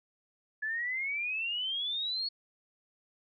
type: exponential sweep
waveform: sine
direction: up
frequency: 1705 to 4394 Hz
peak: -31 dBFS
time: 0.62-2.29 s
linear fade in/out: 10 ms
effects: none